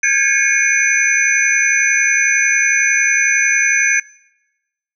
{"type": "tone cluster", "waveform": "sine", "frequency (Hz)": [1612, 1683, 2189, 2424, 6110], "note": ["G6", "G#6", "C#7", "D#7", "G8"], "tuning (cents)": [48, 23, -22, -46, -45], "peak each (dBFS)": -18, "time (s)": [0.03, 4], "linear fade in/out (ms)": 5, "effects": ["noise-tail reverb RT60 1.0 s tail -24 dB re dry"]}